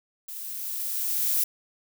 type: noise with level ramp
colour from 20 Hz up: violet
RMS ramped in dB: -38 to -23 dBFS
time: 0.28-1.44 s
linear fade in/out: 5 ms
effects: none